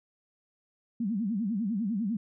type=tone with vibrato; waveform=sine; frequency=212.8 Hz; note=G#3; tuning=42 cents sharp; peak=-27 dBFS; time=1-2.17 s; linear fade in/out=5 ms; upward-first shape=sine; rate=10 Hz; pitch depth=210 cents each way; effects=none